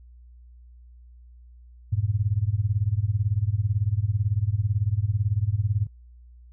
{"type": "tone with tremolo", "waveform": "sine", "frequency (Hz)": 103.83, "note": "G#2", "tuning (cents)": 0, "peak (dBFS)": -17, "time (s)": [1.92, 5.87], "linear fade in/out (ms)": 10, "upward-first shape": "sine", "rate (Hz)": 18, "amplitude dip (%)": 90, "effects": ["added 60 Hz sine -46 dBFS peak until 6.52 s"]}